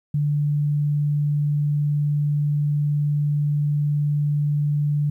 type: tone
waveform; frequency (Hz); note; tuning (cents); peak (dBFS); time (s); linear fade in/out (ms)
sine; 146.83; D3; 0; -18; 0.14-5.1; 5
effects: 10-bit